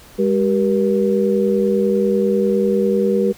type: tone cluster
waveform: sine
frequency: 202.9 / 385.9 / 476 Hz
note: G#3 / G4 / A#4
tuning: -40 / -27 / +36 cents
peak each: -18 dBFS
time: 0.18-3.33 s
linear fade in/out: 20 ms
effects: pink hiss -44 dBFS RMS until 3.37 s